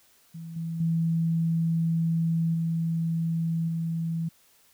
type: tone with level steps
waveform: sine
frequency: 164.81 Hz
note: E3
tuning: in tune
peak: -36 / -29 / -22 / -24 / -26 dBFS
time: 0.34-4.29 s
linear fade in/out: 10 ms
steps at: 0.56 / 0.8 / 2.54 / 3.68 s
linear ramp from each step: 5 ms
effects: white hiss -61 dBFS RMS until 4.73 s